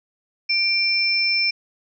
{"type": "tone pair together", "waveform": "sine", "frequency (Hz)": [2362, 5303], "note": ["D7", "E8"], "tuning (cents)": [9, 9], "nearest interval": "octave + major second", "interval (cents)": 1400, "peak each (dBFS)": -20, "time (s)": [0.49, 1.51], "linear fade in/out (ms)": 10, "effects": []}